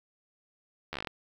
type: slowing click train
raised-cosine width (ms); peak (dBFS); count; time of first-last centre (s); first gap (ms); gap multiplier
0.3; -19; 9; 0.93-1.072; 12; 1.11
effects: 9-bit